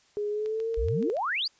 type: tone with pitch glide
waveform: sine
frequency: 415.3 to 455.5 Hz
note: G#4 to A#4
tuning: 0 to -40 cents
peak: -27 dBFS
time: 0.17-1.1 s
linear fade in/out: 0 ms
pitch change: +160 cents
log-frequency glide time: 0.3-0.7 s
type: click train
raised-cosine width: 0.2 ms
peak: -30 dBFS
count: 6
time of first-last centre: 0.46-1.168 s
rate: 7.06 Hz
type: exponential sweep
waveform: sine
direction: up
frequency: 44.01 to 5060 Hz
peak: -26 dBFS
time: 0.77-1.48 s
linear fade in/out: 10 ms
effects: white hiss -63 dBFS RMS until 1.59 s + resampled to 16000 Hz